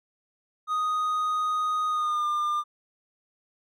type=tone with pitch glide; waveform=triangle; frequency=1244.5 to 1200.7 Hz; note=D#6 to D6; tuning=0 to +38 cents; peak=-22 dBFS; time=0.67-2.64 s; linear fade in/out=50 ms; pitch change=-62 cents; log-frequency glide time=1.88-2.27 s; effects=none